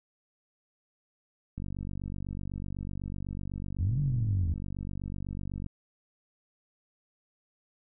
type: click train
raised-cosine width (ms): 5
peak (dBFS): -25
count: 197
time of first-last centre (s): 1.58-5.663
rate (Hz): 48
type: exponential two-way sweep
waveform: sine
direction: up then down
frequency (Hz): 77.5 to 148.4 to 77.5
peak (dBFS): -26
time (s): 3.79-4.54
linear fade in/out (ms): 10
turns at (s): 4
effects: none